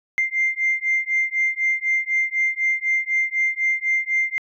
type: beating tone pair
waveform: sine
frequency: 2093 / 2097 Hz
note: C7 / C7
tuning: 0 / +3 cents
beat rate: 4 Hz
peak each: -21 dBFS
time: 0.18-4.38 s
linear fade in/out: 0 ms
effects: tanh soft clip ceiling -12 dBFS